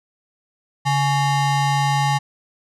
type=ring-modulated tone; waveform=square; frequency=490.2 Hz; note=B4; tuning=13 cents flat; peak=-14 dBFS; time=0.85-2.19 s; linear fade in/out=20 ms; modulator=350 Hz; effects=low-pass 8000 Hz 12 dB/octave